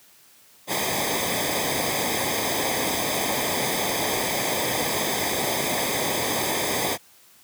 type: noise with comb filter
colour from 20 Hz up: pink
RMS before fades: -25 dBFS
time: 0.67-6.98 s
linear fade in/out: 50 ms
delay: 0.71 ms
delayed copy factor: -0.8
effects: white hiss -54 dBFS RMS until 7.43 s + high-pass 80 Hz 12 dB/octave